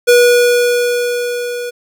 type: tone with level ramp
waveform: square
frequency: 485 Hz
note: B4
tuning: 31 cents flat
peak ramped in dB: -5 to -21 dBFS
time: 0.07-1.71 s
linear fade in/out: 20 ms
effects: none